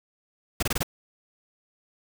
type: noise bursts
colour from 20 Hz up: pink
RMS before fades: -25 dBFS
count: 5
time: 0.6-0.831 s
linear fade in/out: 5 ms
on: 27 ms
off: 24 ms
effects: none